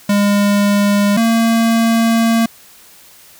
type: tone pair in turn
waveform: square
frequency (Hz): 203.3 / 228.2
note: G#3 / A#3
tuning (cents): -37 / -37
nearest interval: major second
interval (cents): 200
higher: second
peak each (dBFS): -11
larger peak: neither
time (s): 0.09-1.17 / 1.17-2.46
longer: second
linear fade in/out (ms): 5
effects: white hiss -43 dBFS RMS until 3.39 s